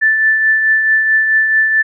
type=tone with tremolo; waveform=sine; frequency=1760 Hz; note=A6; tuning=in tune; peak=-7 dBFS; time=0.01-1.83 s; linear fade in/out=20 ms; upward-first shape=triangle; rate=4.6 Hz; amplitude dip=45%; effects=none